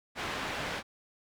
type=low-pass noise; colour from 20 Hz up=white; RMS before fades=-36 dBFS; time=0.15-0.83 s; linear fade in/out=50 ms; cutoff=2300 Hz; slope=12 dB/octave; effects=none